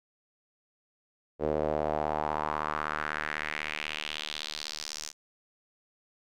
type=tone with band-pass filter sweep; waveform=sawtooth; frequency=76.1 Hz; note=D#2; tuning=38 cents flat; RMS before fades=-33 dBFS; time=1.39-5.13 s; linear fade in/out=50 ms; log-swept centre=470 to 6200 Hz; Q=2.8; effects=none